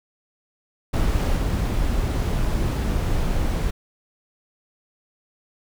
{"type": "noise with level steps", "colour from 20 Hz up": "brown", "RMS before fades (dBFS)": [-20, -22], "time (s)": [0.93, 3.71], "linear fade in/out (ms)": 10, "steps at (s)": 1.36, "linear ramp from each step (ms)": 10, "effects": []}